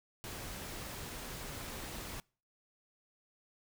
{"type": "noise", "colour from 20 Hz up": "pink", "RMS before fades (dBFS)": -44, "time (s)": [0.24, 2.2], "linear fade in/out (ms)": 0, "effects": ["noise-tail reverb RT60 0.4 s tail -26 dB re dry"]}